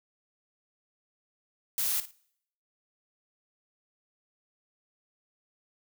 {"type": "noise with echo", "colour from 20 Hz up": "blue", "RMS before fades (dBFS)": -29, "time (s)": [1.78, 2], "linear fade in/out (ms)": 0, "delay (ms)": 55, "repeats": 2, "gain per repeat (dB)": -13, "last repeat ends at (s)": 2.11, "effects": ["noise-tail reverb RT60 0.7 s tail -24 dB re dry"]}